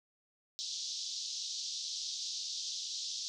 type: band-pass noise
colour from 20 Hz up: white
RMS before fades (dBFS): -40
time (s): 0.59-3.28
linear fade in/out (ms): 0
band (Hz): 3500 to 6200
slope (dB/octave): 48
effects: none